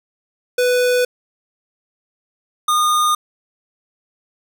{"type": "tone pair in turn", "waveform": "square", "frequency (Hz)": [495.7, 1222], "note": ["B4", "D#6"], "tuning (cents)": [6, -32], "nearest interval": "octave + major third", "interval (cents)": 1562, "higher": "second", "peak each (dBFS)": -14, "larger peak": "neither", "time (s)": [[0.58, 1.05], [2.68, 3.15]], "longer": "neither", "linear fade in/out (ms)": 5, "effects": []}